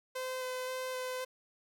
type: tone with vibrato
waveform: sawtooth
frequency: 512 Hz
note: C5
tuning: 38 cents flat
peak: -32 dBFS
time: 0.15-1.25 s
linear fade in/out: 10 ms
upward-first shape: square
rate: 1.9 Hz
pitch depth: 9 cents each way
effects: 12-bit